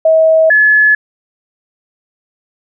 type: tone pair in turn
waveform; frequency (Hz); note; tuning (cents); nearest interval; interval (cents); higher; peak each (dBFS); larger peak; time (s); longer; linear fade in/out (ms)
sine; 641 / 1711.3; E5 / A6; -49 / -49; octave + perfect fourth; 1700; second; -5; neither; 0.05-0.5 / 0.5-0.95; neither; 5
effects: none